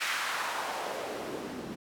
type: noise with band-pass filter sweep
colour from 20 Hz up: white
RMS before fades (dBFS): -35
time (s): 0-1.76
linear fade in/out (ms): 20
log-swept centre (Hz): 1900 to 220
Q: 1.6
effects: none